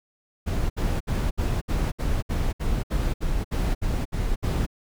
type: noise bursts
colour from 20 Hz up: brown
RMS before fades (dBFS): -24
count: 14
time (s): 0.46-4.665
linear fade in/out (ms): 20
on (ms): 240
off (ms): 65
effects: none